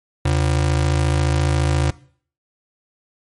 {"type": "ring-modulated tone", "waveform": "square", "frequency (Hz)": 106.9, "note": "A2", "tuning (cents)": -49, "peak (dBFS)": -13, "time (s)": [0.25, 1.91], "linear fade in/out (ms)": 5, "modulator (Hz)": 27.2, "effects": ["noise-tail reverb RT60 0.5 s tail -19 dB re dry", "MP3 48 kbps"]}